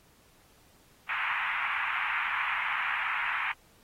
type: band-pass noise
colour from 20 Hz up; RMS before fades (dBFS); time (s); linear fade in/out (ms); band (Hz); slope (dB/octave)
white; -31; 1.09-3.52; 2; 900 to 2500; 48
effects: pink hiss -62 dBFS RMS until 3.83 s + AAC 48 kbps